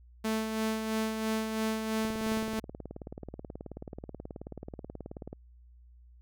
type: tone with tremolo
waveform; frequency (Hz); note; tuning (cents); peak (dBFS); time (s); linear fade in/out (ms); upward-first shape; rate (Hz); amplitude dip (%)
sawtooth; 220; A3; 0; -24; 0.24-2.6; 10; sine; 3; 45
type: click train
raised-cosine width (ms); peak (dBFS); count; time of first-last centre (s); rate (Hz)
2; -27; 62; 2.05-5.33; 18.6
effects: added 60 Hz sine -53 dBFS peak until 6.21 s